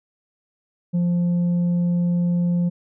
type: tone with tanh clipping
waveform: sine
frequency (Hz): 174.61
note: F3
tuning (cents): 0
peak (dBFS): -18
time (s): 0.93-2.7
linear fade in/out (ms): 20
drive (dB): 3
effects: none